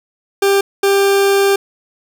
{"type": "tone pair in turn", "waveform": "40% pulse", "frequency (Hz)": [396, 396], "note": ["G4", "G4"], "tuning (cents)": [18, 18], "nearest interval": "unison", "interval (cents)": 0, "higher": "neither", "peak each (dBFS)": -9, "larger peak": "neither", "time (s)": [[0.42, 0.61], [0.83, 1.56]], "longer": "second", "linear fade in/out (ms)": 5, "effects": []}